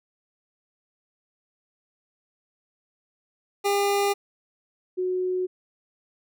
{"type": "tone pair in turn", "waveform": ["25% pulse", "sine"], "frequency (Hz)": [402.7, 367.2], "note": ["G4", "F#4"], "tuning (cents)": [47, -13], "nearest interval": "major second", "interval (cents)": 160, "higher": "first", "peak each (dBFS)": [-17, -23], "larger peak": "first", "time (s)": [[3.64, 4.14], [4.97, 5.47]], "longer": "neither", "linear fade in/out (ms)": 20, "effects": []}